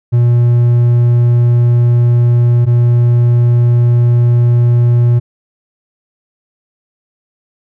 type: tone pair in turn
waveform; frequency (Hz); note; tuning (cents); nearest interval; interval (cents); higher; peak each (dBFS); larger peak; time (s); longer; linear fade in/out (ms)
triangle; 120 / 120; B2 / B2; -49 / -49; unison; 0; neither; -4; neither; 0.12-2.66 / 2.66-5.2; neither; 20
effects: none